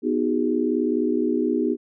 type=chord; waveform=sine; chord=G# minor seventh; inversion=first; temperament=equal with one note detuned; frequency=246.9 / 311.1 / 370 / 409.8 Hz; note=B3 / D#4 / F#4 / G#4; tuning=0 / 0 / 0 / -23 cents; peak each=-24 / -24 / -26 / -26 dBFS; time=0.02-1.77 s; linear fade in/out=50 ms; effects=none